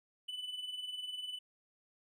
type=tone with tremolo; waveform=triangle; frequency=2991 Hz; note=F#7; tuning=18 cents sharp; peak=-35 dBFS; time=0.28-1.39 s; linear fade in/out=10 ms; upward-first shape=triangle; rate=20 Hz; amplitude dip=70%; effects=none